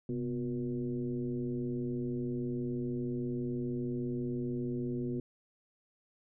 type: tone with frequency modulation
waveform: sine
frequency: 246.9 Hz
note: B3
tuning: in tune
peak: -32 dBFS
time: 0.09-5.2 s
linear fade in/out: 2 ms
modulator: 115 Hz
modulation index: 1.2
effects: none